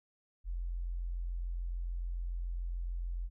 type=tone; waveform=sine; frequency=43.47 Hz; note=F1; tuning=7 cents flat; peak=-34 dBFS; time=0.44-3.3 s; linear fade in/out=50 ms; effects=none